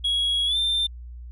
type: tone with pitch glide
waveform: sine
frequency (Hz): 3322 to 3581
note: G#7 to A7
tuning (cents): 0 to +30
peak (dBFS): -18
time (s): 0.04-0.87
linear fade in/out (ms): 10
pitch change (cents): +130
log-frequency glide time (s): 0.46-0.57
effects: tanh soft clip ceiling -19 dBFS + added 60 Hz sine -36 dBFS peak until 1.31 s